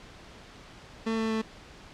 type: tone with pitch steps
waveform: 30% pulse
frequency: 224.3 / 222.5 / 220.9 Hz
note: A3 / A3 / A3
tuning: +34 / +20 / +7 cents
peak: -24 dBFS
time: 1.06-1.42 s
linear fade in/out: 10 ms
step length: 120 ms
effects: pink hiss -49 dBFS RMS until 1.93 s + low-pass 5000 Hz 12 dB/octave